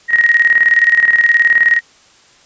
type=tone with tremolo; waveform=sine; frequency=1882 Hz; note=A#6; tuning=16 cents sharp; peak=-5 dBFS; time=0.08-1.81 s; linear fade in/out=50 ms; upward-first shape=square; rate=19 Hz; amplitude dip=65%; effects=white hiss -47 dBFS RMS until 2.45 s + resampled to 16000 Hz